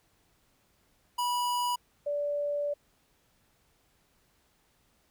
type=tone pair in turn; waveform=square / sine; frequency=977 / 580.9 Hz; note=B5 / D5; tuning=-19 / -19 cents; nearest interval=major sixth; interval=900 cents; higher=first; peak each=-28 dBFS; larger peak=neither; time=1.18-1.76 / 2.06-2.74 s; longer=second; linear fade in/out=10 ms; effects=pink hiss -69 dBFS RMS until 5.1 s